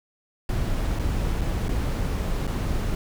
brown noise with dropouts, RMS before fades -25 dBFS, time 0.49-2.95 s, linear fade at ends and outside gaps 1 ms, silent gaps 0.989-0.995 / 1.411-1.415 / 1.684-1.691 / 2.469-2.475 s, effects none

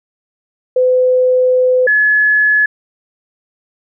sine tone pair in turn, 507 / 1705.3 Hz, B4 / G#6, +45 / +45 cents, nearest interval octave + major sixth, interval 2100 cents, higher second, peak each -8 dBFS, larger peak neither, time 0.76-1.87 / 1.87-2.66 s, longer first, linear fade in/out 5 ms, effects none

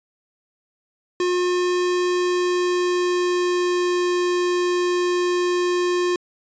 square tone with pitch glide, 358.3 to 356 Hz, F4 to F4, +44 to +33 cents, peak -19 dBFS, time 1.2-6.16 s, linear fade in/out 2 ms, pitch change -11 cents, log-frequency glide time 2.06-4.11 s, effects resampled to 16000 Hz

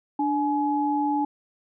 sine tone pair together, 293.7 / 844.7 Hz, D4 / G#5, 0 / +29 cents, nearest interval octave + tritone, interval 1829 cents, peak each -24 / -24 dBFS, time 0.19-1.25 s, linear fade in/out 5 ms, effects none

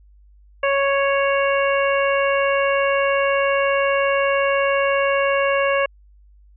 harmonic tone, 554.4 Hz, C#5, in tune, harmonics 1 / 2 / 3 / 4 / 5, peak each -18 / -23 / -25 / -27 / -27 dBFS, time 0.63-5.86 s, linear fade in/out 5 ms, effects added 50 Hz sine -47 dBFS peak until 6.56 s

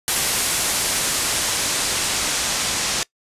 white noise with low-pass filter sweep, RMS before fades -22 dBFS, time 0.08-3.03 s, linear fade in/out 0 ms, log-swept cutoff 11000 to 7100 Hz, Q 0.97, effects noise-tail reverb RT60 0.1 s tail -22 dB re dry + resampled to 32000 Hz

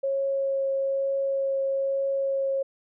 sine tone with vibrato, 545 Hz, C#5, 29 cents flat, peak -23 dBFS, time 0.03-2.63 s, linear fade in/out 10 ms, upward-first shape triangle, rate 1.1 Hz, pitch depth 9 cents each way, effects none

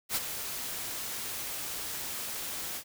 white noise with ADSR envelope, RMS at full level -28 dBFS, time 0.09-2.84 s, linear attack 69 ms, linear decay 31 ms, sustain -9 dB, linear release 73 ms, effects none

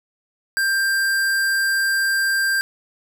square tone, 1584 Hz, G6, 18 cents sharp, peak -18 dBFS, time 0.57-2.61 s, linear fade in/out 0 ms, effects none

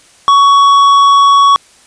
sine tone with tanh clipping, 1120 Hz, C#6, 18 cents sharp, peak -5 dBFS, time 0.28-1.56 s, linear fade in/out 0 ms, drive 9 dB, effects white hiss -44 dBFS RMS until 1.86 s + resampled to 22050 Hz

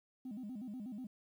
sine tone with vibrato, 230.1 Hz, A#3, 22 cents flat, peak -40 dBFS, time 0.25-1.07 s, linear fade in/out 5 ms, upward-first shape square, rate 8.2 Hz, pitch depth 190 cents each way, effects tanh soft clip ceiling -40 dBFS + 12-bit

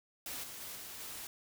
white noise with level steps, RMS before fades -42 / -47 / -45 / -47 / -45 dBFS, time 0.26-1.27 s, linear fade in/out 2 ms, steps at 0.43 / 0.6 / 0.75 / 0.99 s, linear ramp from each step 10 ms, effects none

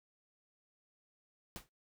pink noise with exponential decay, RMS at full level -43 dBFS, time 1.56-1.69 s, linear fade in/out 0 ms, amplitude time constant 27 ms, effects noise-tail reverb RT60 0.2 s tail -25 dB re dry

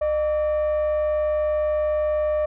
sine tone with frequency modulation, 607 Hz, D#5, 43 cents flat, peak -17 dBFS, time 0.01-2.46 s, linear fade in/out 10 ms, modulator 543 Hz, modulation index 0.29, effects tanh soft clip ceiling -18 dBFS

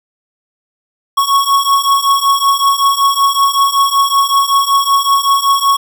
square beating tone pair, 1104 / 1109.3 Hz, C#6 / C#6, -7 / +1 cents, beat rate 5.3 Hz, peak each -14 / -12 dBFS, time 1.17-5.77 s, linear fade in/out 10 ms, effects none

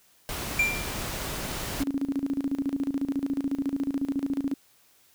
pink noise, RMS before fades -33 dBFS, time 0.29-1.83 s, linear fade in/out 0 ms
triangle tone with exponential decay, 2370 Hz, D7, 15 cents sharp, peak -16 dBFS, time 0.59-1 s, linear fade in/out 5 ms, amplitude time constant 88 ms
sine tone with tremolo, 276.4 Hz, C#4, 5 cents flat, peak -23 dBFS, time 1.8-4.54 s, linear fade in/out 5 ms, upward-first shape square, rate 14 Hz, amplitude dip 80%
effects white hiss -61 dBFS RMS until 5.14 s

